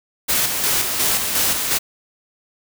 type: noise with tremolo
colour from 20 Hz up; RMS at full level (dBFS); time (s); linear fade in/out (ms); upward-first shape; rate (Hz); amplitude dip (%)
white; -18; 0.28-1.79; 20; square; 2.8; 40
effects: none